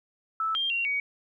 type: tone with pitch steps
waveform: sine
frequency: 1313 / 3192 / 2755 / 2251 Hz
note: E6 / G7 / F7 / C#7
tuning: -7 / +31 / -24 / +26 cents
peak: -25 dBFS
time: 0.4-1 s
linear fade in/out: 2 ms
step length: 150 ms
effects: 11-bit